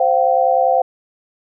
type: chord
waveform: sine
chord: C suspended fourth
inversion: none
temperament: equal with one note detuned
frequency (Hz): 523.3 / 698.5 / 768.7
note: C5 / F5 / G5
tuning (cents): 0 / 0 / -34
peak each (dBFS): -16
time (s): 0-0.82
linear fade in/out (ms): 5
effects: none